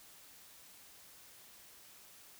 silence, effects white hiss -58 dBFS RMS until 2.39 s

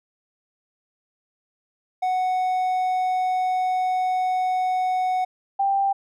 triangle / sine tone pair in turn, 740 / 788.3 Hz, F#5 / G5, 0 / +9 cents, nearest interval minor second, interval 109 cents, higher second, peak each -18 dBFS, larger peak neither, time 2.02-5.25 / 5.59-5.93 s, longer first, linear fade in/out 10 ms, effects none

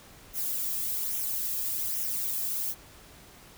violet noise with flanger, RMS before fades -31 dBFS, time 0.33-2.75 s, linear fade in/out 50 ms, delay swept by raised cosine 0.22 to 1.42 ms, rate 1.2 Hz, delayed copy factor -0.55, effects pink hiss -52 dBFS RMS until 3.57 s

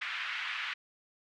white band-pass noise, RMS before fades -37 dBFS, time 0.01-0.74 s, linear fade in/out 10 ms, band 1300 to 2800 Hz, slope 24 dB/octave, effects none

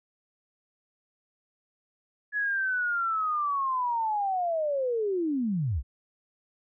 sine linear sweep, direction down, 1700 to 51.7 Hz, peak -25 dBFS, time 2.32-5.83 s, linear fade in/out 50 ms, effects none

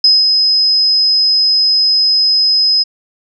sine tone with ADSR envelope, 5070 Hz, D#8, 32 cents sharp, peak -4 dBFS, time 0.04-2.84 s, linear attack 4 ms, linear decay 190 ms, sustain -4 dB, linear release 20 ms, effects none

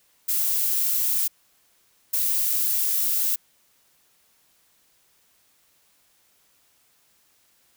violet noise bursts at uneven times, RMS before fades -23 dBFS, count 2, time 0.28-1.28 / 2.13-3.36 s, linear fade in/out 10 ms, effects white hiss -63 dBFS RMS until 7.76 s

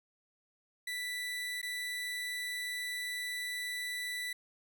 30% pulse tone with dropouts, 1975.5 Hz, B6, in tune, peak -33 dBFS, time 0.87-4.33 s, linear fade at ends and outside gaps 5 ms, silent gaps 1.616-1.628 s, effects none

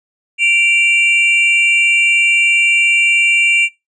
triangle tone pair together, 2345 / 2768 Hz, D7 / F7, -3 / -16 cents, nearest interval minor third, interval 287 cents, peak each -11 dBFS, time 0.38-3.69 s, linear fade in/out 50 ms, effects noise-tail reverb RT60 0.2 s tail -20 dB re dry + resampled to 22050 Hz

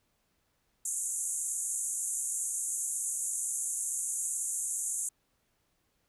pink band-pass noise, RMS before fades -34 dBFS, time 0.85-5.09 s, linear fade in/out 5 ms, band 6600 to 11000 Hz, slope 96 dB/octave, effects pink hiss -75 dBFS RMS until 6.08 s

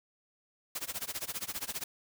white noise with tremolo, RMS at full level -35 dBFS, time 0.75-1.84 s, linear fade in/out 5 ms, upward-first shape sine, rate 15 Hz, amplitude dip 95%, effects none

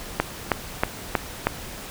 click train, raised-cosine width 0.5 ms, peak -3 dBFS, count 5, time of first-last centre 0.2-1.47 s, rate 3.15 Hz, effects pink hiss -37 dBFS RMS until 1.9 s

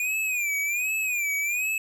square tone with vibrato, 2429 Hz, D#7, 42 cents flat, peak -25 dBFS, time 0-1.78 s, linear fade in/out 2 ms, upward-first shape sine, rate 1.3 Hz, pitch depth 120 cents each way, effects none

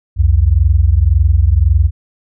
sine tone pair together, 64.5 / 86.35 Hz, C2 / F2, -24 / -19 cents, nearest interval perfect fourth, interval 505 cents, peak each -10 dBFS, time 0.16-1.91 s, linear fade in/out 50 ms, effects none

